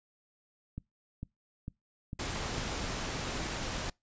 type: click train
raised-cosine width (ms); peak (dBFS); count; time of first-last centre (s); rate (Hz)
5; -26; 5; 0.78-2.582; 2.22
type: noise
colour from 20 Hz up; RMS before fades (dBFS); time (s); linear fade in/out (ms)
pink; -36; 2.19-3.9; 5
effects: noise-tail reverb RT60 0.2 s tail -25 dB re dry + resampled to 16000 Hz